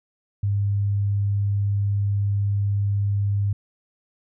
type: tone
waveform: sine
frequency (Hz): 100.9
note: G#2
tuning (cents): -49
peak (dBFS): -19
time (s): 0.43-3.53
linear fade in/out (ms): 5
effects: none